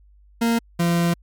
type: tone pair in turn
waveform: 40% pulse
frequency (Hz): 231.6 / 171.09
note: A#3 / F3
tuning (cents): -11 / -35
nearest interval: perfect fourth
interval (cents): 524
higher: first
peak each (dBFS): -16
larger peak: neither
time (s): 0.41-0.59 / 0.79-1.14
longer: second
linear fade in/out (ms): 10
effects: added 50 Hz sine -49 dBFS peak until 1.22 s + MP3 96 kbps